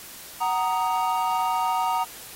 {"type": "chord", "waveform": "triangle", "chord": "D# minor", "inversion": "first", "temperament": "just", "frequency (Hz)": [746.7, 933.4, 1244.5], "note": ["F#5", "A#5", "D#6"], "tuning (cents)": [16, 2, 0], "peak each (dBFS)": [-25, -22, -27], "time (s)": [0.4, 2.05], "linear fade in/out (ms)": 20, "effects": ["white hiss -42 dBFS RMS until 2.35 s", "AAC 48 kbps"]}